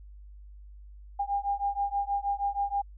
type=beating tone pair; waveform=sine; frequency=801 / 807.3 Hz; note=G5 / G#5; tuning=+37 / -49 cents; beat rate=6.3 Hz; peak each=-30 dBFS; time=1.19-2.82 s; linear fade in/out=10 ms; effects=added 50 Hz sine -45 dBFS peak until 2.97 s